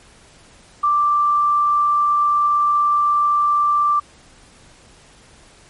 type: tone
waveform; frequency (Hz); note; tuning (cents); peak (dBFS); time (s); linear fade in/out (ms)
sine; 1176; D6; +2; -13; 0.83-4; 10
effects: pink hiss -48 dBFS RMS until 5.69 s + MP3 48 kbps